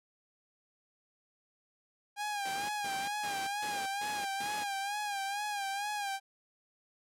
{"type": "tone with vibrato", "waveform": "sawtooth", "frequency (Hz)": 810, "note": "G#5", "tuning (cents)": -43, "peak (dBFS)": -30, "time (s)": [2.16, 6.2], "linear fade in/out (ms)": 50, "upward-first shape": "sine", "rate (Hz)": 2.2, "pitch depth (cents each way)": 65}
{"type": "noise bursts", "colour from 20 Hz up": "pink", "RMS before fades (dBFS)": -43, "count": 6, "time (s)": [2.45, 4.64], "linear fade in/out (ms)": 5, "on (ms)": 240, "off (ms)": 150}
{"effects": ["high-pass 200 Hz 12 dB/octave", "low-pass 12000 Hz 12 dB/octave"]}